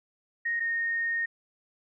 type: tone pair in turn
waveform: sine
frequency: 1864.7 / 1848.6 Hz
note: A#6 / A#6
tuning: 0 / -15 cents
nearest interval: unison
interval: 15 cents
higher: first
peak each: -26 dBFS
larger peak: neither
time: 0.45-0.6 / 0.6-1.26 s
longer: second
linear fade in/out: 10 ms
effects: none